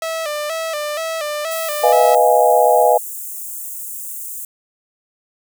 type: tone with vibrato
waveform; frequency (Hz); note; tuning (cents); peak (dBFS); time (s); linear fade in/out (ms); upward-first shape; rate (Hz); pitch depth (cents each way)
sawtooth; 622.3; D#5; 0; -17; 0.02-2.15; 2; square; 2.1; 76
type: high-pass noise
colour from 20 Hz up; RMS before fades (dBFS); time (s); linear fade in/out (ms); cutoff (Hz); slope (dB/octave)
white; -29; 1.51-4.45; 2; 7100; 48
type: chord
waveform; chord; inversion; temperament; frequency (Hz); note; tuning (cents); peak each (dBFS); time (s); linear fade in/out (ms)
sine; F half-diminished seventh; second; equal; 493.9 / 622.3 / 698.5 / 830.6; Cb5 / Eb5 / F5 / Ab5; 0 / 0 / 0 / 0; -15; 1.83-2.98; 10
effects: none